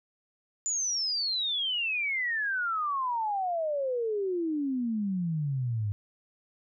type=exponential sweep; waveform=sine; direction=down; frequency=7090 to 99.8 Hz; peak=-27 dBFS; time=0.66-5.92 s; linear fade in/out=0 ms; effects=none